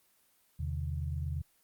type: tone cluster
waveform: sine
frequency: 80 / 128.9 / 149.3 Hz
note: D#2 / C3 / D3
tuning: +49 / -26 / +29 cents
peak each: -34 / -39 / -40 dBFS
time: 0.59-1.42 s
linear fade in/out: 10 ms
effects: white hiss -69 dBFS RMS until 1.63 s + Opus 24 kbps

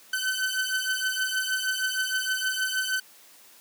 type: beating tone pair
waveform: sawtooth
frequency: 1520 / 1526.4 Hz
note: F#6 / G6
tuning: +46 / -47 cents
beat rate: 6.4 Hz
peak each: -25 dBFS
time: 0.13-3 s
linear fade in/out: 5 ms
effects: white hiss -53 dBFS RMS until 3.6 s + high-pass 200 Hz 12 dB/octave

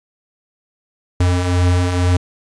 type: beating tone pair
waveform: square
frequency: 87.6 / 89.7 Hz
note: F2 / F2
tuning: +6 / +47 cents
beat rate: 2.1 Hz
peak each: -22 / -14 dBFS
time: 1.2-2.17 s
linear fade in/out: 5 ms
effects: resampled to 22050 Hz + 8-bit

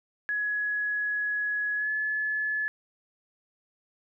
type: tone with pitch glide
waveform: sine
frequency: 1682 to 1717.3 Hz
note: G#6 to A6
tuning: +22 to -43 cents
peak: -26 dBFS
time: 0.29-2.68 s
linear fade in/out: 0 ms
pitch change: +35 cents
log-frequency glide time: 1.76-1.9 s
effects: none

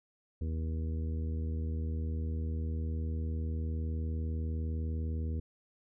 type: harmonic tone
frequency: 79.9 Hz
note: D#2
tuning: 47 cents sharp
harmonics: 1 / 2 / 3 / 4 / 5 / 6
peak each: -32 / -44 / -43 / -50 / -51 / -51 dBFS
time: 0.41-5.4 s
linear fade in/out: 5 ms
effects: none

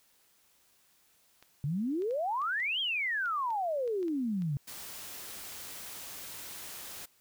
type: clicks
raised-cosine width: 0.2 ms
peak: -36 dBFS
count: 11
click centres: 1.426 / 2.021 / 2.109 / 2.418 / 2.602 / 3.258 / 3.505 / 3.877 / 4.029 / 4.082 / 4.421 s
type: exponential two-way sweep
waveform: sine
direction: up then down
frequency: 134.5 to 3298 to 134.5 Hz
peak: -29 dBFS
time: 1.64-4.57 s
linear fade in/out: 0 ms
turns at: 2.8 s
type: noise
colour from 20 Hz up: white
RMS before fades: -44 dBFS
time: 4.67-7.06 s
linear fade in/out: 10 ms
effects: white hiss -67 dBFS RMS until 7.2 s

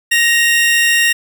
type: tone pair together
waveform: 40% pulse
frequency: 1872 / 2771 Hz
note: A#6 / F7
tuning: +7 / -14 cents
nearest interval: perfect fifth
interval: 679 cents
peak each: -11 / -13 dBFS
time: 0.11-1.13 s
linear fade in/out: 10 ms
effects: 8-bit

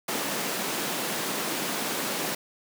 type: high-pass noise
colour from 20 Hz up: pink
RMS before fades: -30 dBFS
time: 0.08-2.35 s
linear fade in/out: 5 ms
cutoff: 190 Hz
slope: 24 dB/octave
effects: none

